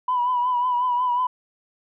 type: tone with vibrato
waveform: sine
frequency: 987.8 Hz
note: B5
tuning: in tune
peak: -18 dBFS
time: 0.08-1.27 s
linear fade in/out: 5 ms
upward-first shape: triangle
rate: 5.5 Hz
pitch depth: 54 cents each way
effects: tanh soft clip ceiling -14 dBFS